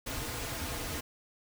pink noise with comb filter, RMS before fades -37 dBFS, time 0.06-1.01 s, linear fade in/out 10 ms, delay 5.2 ms, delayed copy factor -0.55, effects none

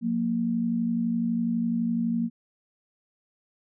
sine tone pair together, 180.71 / 232.7 Hz, F#3 / A#3, -41 / -3 cents, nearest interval major third, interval 438 cents, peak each -30 / -24 dBFS, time 0.01-2.3 s, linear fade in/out 50 ms, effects none

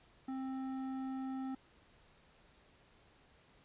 sine tone with hard clipping, 264 Hz, C4, 16 cents sharp, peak -40 dBFS, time 0.28-1.55 s, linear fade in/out 5 ms, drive 10 dB, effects pink hiss -66 dBFS RMS until 3.64 s + resampled to 8000 Hz

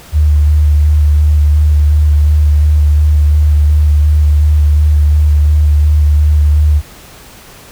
sine tone with vibrato, 74.8 Hz, D2, 32 cents sharp, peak -5 dBFS, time 0.12-6.82 s, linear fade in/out 50 ms, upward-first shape square, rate 2.8 Hz, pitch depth 15 cents each way, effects pink hiss -36 dBFS RMS until 7.71 s

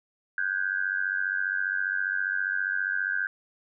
sine tone with amplitude modulation, 1560 Hz, G6, 9 cents flat, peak -21 dBFS, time 0.38-3.27 s, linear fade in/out 2 ms, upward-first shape sine, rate 94.9 Hz, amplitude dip 100%, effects none

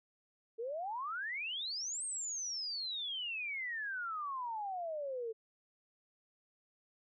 sine exponential two-way sweep, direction up then down, 436.9 to 8610 to 436.9 Hz, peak -37 dBFS, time 0.58-5.33 s, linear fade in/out 20 ms, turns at 2.04 s, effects none

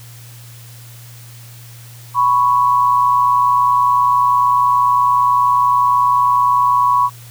sine tone pair together, 988.7 / 1108.7 Hz, B5 / C#6, +2 / 0 cents, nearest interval major second, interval 198 cents, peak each -13 dBFS, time 2.14-7.1 s, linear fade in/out 50 ms, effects added 118 Hz sine -36 dBFS peak until 7.3 s + white hiss -42 dBFS RMS until 7.3 s

